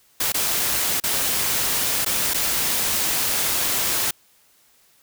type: noise with dropouts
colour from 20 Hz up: white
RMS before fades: -22 dBFS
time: 0.2-4.11 s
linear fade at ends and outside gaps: 5 ms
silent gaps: 0.322-0.342 / 1.001-1.037 / 2.049-2.061 / 2.337-2.343 s
effects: white hiss -58 dBFS RMS until 5.02 s